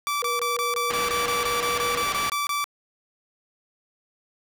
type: tone bursts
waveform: sawtooth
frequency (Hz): 1161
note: D6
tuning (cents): -20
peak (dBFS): -20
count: 15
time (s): 0.07-2.642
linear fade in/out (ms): 0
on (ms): 150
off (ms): 23
type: tone with vibrato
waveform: sine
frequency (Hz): 480.9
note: B4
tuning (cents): -46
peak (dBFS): -29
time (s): 0.22-2.03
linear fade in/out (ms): 10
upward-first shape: square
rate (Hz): 18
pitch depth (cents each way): 10
type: low-pass noise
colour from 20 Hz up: white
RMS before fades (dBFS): -32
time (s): 0.9-2.3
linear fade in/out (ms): 5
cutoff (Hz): 2900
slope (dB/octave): 12
effects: none